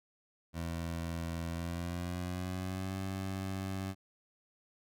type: tone with pitch glide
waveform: 20% pulse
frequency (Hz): 83.7 to 95.59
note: E2 to G2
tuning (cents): +27 to -43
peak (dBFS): -31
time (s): 0.53-3.95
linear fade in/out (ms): 50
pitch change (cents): +230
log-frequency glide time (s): 1.47-2.96
effects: none